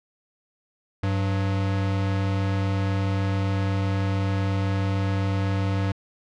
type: tone pair together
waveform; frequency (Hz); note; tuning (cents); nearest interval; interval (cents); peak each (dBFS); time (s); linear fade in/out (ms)
square; 98 / 185.41; G2 / F#3; 0 / +4; major seventh; 1104; -23 / -32; 1.03-5.92; 5
effects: low-pass 4000 Hz 12 dB/octave